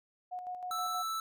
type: tone with tremolo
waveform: sine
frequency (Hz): 727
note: F#5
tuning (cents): -31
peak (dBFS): -36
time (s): 0.31-1.03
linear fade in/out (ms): 20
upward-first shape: square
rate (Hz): 6.3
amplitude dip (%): 45
type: tone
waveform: square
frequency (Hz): 1318.5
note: E6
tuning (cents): 0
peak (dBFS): -34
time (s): 0.71-1.2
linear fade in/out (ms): 2
effects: none